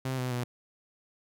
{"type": "tone with pitch steps", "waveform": "sawtooth", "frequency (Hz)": [130.9, 126.73, 122.7], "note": ["C3", "B2", "B2"], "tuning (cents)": [1, 45, -11], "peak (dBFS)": -26, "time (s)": [0.05, 0.44], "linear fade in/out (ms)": 5, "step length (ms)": 130, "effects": []}